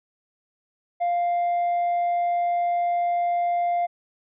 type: tone with tanh clipping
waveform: sine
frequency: 698.5 Hz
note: F5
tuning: in tune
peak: -21 dBFS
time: 1-3.87 s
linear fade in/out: 20 ms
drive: 2 dB
effects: none